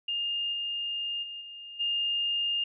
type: tone with level steps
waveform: sine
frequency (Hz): 2821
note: F7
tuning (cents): +17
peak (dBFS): -28 / -30 / -37 / -41 / -26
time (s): 0.08-2.64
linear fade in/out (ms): 5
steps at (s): 0.52 / 1.22 / 1.4 / 1.79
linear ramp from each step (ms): 20
effects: none